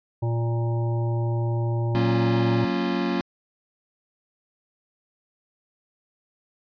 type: harmonic tone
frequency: 116.54 Hz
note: A#2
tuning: in tune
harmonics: 1 / 3 / 5 / 7 / 8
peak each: -22 / -32 / -36 / -39 / -40 dBFS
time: 0.22-2.65 s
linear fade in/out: 10 ms
type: chord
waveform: square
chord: Gb major seventh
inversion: none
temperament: equal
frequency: 185 / 233.1 / 277.2 / 349.2 Hz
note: Gb3 / Bb3 / Db4 / F4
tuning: 0 / 0 / 0 / 0 cents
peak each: -29 dBFS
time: 1.95-3.21 s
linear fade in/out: 0 ms
effects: resampled to 11025 Hz